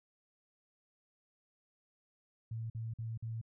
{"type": "tone bursts", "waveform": "sine", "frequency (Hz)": 113.2, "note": "A2", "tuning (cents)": 50, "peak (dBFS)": -37, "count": 4, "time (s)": [2.51, 3.414], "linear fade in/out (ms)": 5, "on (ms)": 190, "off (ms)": 48, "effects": []}